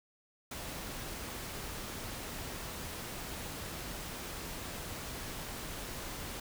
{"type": "noise", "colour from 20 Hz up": "pink", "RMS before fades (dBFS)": -42, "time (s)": [0.51, 6.4], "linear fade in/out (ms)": 5, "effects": []}